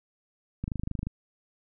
click train, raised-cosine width 5 ms, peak -19 dBFS, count 12, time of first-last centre 0.64-1.07 s, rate 25.6 Hz, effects none

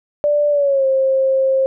sine tone with pitch glide, 587.3 to 532.4 Hz, D5 to C5, 0 to +30 cents, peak -12 dBFS, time 0.24-1.66 s, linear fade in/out 0 ms, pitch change -170 cents, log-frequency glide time 0.5-0.86 s, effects none

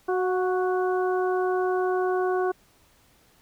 harmonic tone with a mistuned harmonic, 370 Hz, F#4, in tune, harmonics 1 / 2 / 3 / 4, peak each -23 / -29 / -33 / -35 dBFS, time 0.08-2.52 s, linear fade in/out 10 ms, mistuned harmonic 2, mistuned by -27 cents, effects pink hiss -60 dBFS RMS until 3.41 s

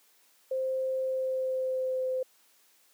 sine tone with pitch glide, 523.3 to 515.8 Hz, C5 to C5, 0 to -25 cents, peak -27 dBFS, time 0.51-2.23 s, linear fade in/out 5 ms, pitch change -25 cents, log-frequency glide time 0.99-2.07 s, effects white hiss -64 dBFS RMS until 2.93 s + high-pass 300 Hz 12 dB/octave

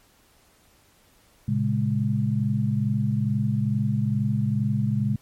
sine tone cluster, 114.1 / 136.4 / 206.8 Hz, A#2 / C#3 / G#3, -37 / -28 / -7 cents, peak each -25 dBFS, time 1.48-5.16 s, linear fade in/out 5 ms, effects pink hiss -59 dBFS RMS until 5.21 s + MP3 64 kbps

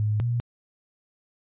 sine tone pair in turn, 106.2 / 119.21 Hz, G#2 / A#2, +39 / +39 cents, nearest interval major second, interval 200 cents, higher second, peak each -21 / -22 dBFS, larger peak first, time 0-0.2 / 0.2-0.4 s, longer neither, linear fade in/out 0 ms, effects resampled to 8000 Hz

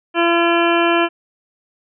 harmonic tone, 340 Hz, F4, 46 cents flat, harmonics 1 / 2 / 3 / 4 / 5 / 7 / 8 / 9, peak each -16 / -19 / -21 / -22 / -23 / -24 / -25 / -26 dBFS, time 0.14-1.09 s, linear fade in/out 50 ms, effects none

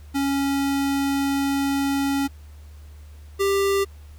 square tone pair in turn, 277.2 / 395 Hz, C#4 / G4, 0 / +13 cents, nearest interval tritone, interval 613 cents, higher second, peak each -21 / -19 dBFS, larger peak second, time 0.14-2.28 / 3.39-3.85 s, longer first, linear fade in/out 20 ms, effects added 74 Hz sine -40 dBFS peak until 4.18 s + pink hiss -56 dBFS RMS until 4.18 s

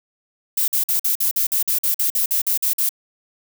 violet noise bursts, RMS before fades -19 dBFS, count 15, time 0.57-2.892 s, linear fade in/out 5 ms, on 110 ms, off 48 ms, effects none

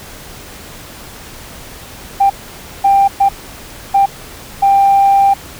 sine tone bursts at uneven times, 791 Hz, G5, 15 cents sharp, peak -5 dBFS, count 5, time 2.2-2.3 / 2.84-3.08 / 3.2-3.29 / 3.94-4.06 / 4.62-5.34 s, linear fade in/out 10 ms, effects tanh soft clip ceiling -2 dBFS + pink hiss -33 dBFS RMS until 5.59 s

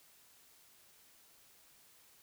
silence, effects white hiss -64 dBFS RMS until 2.22 s

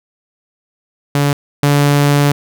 sawtooth tone pair in turn, 143.1 / 143.85 Hz, D3 / D3, -45 / -36 cents, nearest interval unison, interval 9 cents, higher second, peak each -7 / -5 dBFS, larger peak second, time 1.15-1.33 / 1.63-2.32 s, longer second, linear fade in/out 2 ms, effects none

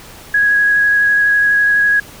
sine tone with vibrato, 1661.2 Hz, G#6, in tune, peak -9 dBFS, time 0.34-2 s, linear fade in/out 5 ms, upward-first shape square, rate 12 Hz, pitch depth 8 cents each way, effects pink hiss -37 dBFS RMS until 2.2 s

